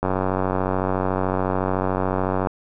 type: click train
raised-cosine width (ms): 1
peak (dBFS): -8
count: 230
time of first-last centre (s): 0.03-2.471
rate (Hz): 93.8
effects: none